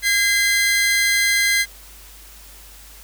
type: tone pair together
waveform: sawtooth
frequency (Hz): 1630 / 2059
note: G#6 / C7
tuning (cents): -33 / -28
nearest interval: major third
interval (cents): 405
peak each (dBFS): -18 / -13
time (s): 0.02-1.66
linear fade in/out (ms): 50
effects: added 50 Hz sine -44 dBFS peak until 3.03 s + white hiss -44 dBFS RMS until 3.03 s